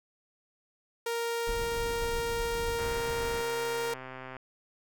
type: tone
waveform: sawtooth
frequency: 466.2 Hz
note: A#4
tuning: in tune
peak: -26 dBFS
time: 1.06-3.94 s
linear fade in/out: 5 ms
type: noise with tremolo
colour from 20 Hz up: brown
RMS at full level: -37 dBFS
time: 1.47-3.42 s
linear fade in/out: 5 ms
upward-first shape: triangle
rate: 7.5 Hz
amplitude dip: 35%
type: click train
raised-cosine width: 0.5 ms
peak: -27 dBFS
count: 206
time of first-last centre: 2.79-4.367 s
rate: 130 Hz
effects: none